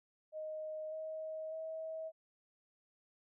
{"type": "tone with pitch steps", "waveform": "sine", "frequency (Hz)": [622.3, 631.4, 640.5], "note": ["D#5", "D#5", "E5"], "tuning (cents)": [0, 25, -50], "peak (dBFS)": -40, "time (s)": [0.32, 2.12], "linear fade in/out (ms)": 50, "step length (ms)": 600, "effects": []}